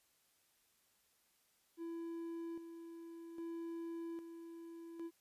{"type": "tone with tremolo", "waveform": "triangle", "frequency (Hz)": 334.1, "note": "E4", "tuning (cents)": 23, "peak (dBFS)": -40, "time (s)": [1.77, 5.11], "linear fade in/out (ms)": 50, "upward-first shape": "square", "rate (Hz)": 0.62, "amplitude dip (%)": 55, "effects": ["white hiss -75 dBFS RMS until 5.2 s", "resampled to 32000 Hz"]}